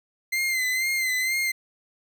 40% pulse tone with vibrato, 2071 Hz, C7, 18 cents flat, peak -22 dBFS, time 0.32-1.52 s, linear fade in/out 10 ms, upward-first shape sine, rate 2.1 Hz, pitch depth 51 cents each way, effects none

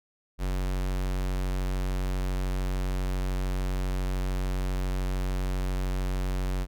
square tone, 46.47 Hz, F#1, 8 cents sharp, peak -27 dBFS, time 0.38-6.67 s, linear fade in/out 50 ms, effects none

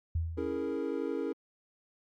sine tone with exponential decay, 82.41 Hz, E2, in tune, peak -26 dBFS, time 0.15-0.8 s, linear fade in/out 5 ms, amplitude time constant 140 ms
triangle chord, A# half-diminished seventh, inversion first, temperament equal, 277.2 / 329.6 / 415.3 / 466.2 Hz, C#4 / E4 / G#4 / A#4, 0 / 0 / 0 / 0 cents, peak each -35 dBFS, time 0.37-1.33 s, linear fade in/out 10 ms
effects Opus 48 kbps

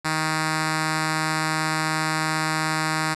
5% pulse tone with notch filter, 157.1 Hz, D#3, 17 cents sharp, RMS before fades -24 dBFS, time 0.04-3.15 s, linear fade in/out 20 ms, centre 520 Hz, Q 1.3, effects resampled to 24000 Hz + 7-bit

